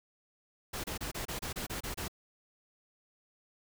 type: noise bursts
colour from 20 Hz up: pink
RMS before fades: -38 dBFS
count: 10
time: 0.73-2.082 s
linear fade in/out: 10 ms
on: 110 ms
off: 28 ms
effects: none